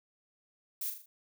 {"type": "noise with echo", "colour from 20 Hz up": "violet", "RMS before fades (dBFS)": -36, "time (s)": [0.81, 0.9], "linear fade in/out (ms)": 5, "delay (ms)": 40, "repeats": 4, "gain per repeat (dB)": -6, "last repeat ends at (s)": 1.06, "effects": []}